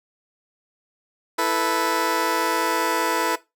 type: chord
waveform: 15% pulse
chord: E suspended fourth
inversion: none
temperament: just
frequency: 329.6 / 439.5 / 494.4 Hz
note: E4 / A4 / B4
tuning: 0 / -2 / +2 cents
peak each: -19 dBFS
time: 1.38-3.36 s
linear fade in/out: 10 ms
effects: noise-tail reverb RT60 0.2 s tail -17 dB re dry